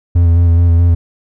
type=tone with vibrato; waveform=triangle; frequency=85.2 Hz; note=F2; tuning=42 cents flat; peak=-4 dBFS; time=0.15-0.95 s; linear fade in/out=10 ms; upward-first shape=square; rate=4.7 Hz; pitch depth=22 cents each way; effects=none